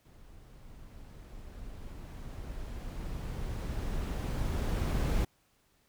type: noise with level ramp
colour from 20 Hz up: brown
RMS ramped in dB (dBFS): -54 to -27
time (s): 0.05-5.25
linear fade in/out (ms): 5
effects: pink hiss -70 dBFS RMS until 5.88 s